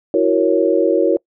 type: chord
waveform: sine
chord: F# dominant seventh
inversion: third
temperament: equal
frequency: 329.6 / 370 / 466.2 / 554.4 Hz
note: E4 / F#4 / A#4 / C#5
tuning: 0 / 0 / 0 / 0 cents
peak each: -17 dBFS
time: 0.14-1.17 s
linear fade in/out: 2 ms
effects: noise-tail reverb RT60 0.1 s tail -25 dB re dry